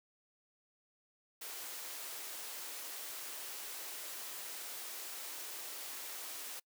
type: high-pass noise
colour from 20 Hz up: white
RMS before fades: -45 dBFS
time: 1.41-6.6 s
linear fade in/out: 10 ms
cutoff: 310 Hz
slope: 24 dB/octave
effects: noise-tail reverb RT60 0.1 s tail -26 dB re dry